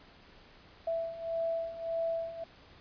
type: beating tone pair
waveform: sine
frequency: 661 / 662.7 Hz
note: E5 / E5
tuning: +5 / +9 cents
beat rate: 1.7 Hz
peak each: -37 / -33 dBFS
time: 0.87-2.44 s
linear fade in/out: 5 ms
effects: pink hiss -57 dBFS RMS until 2.8 s + resampled to 11025 Hz